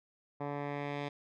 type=tone with low-pass filter sweep; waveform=10% pulse; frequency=143.9 Hz; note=D3; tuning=35 cents flat; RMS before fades=-38 dBFS; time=0.4-1.09 s; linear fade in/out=10 ms; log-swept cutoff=1200 to 3400 Hz; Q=1.3; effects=none